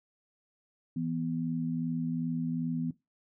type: tone pair together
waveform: sine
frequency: 164.81 / 247.4 Hz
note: E3 / B3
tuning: 0 / +3 cents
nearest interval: perfect fifth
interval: 703 cents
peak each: -33 / -32 dBFS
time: 0.96-2.91 s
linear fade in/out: 5 ms
effects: noise-tail reverb RT60 0.2 s tail -17 dB re dry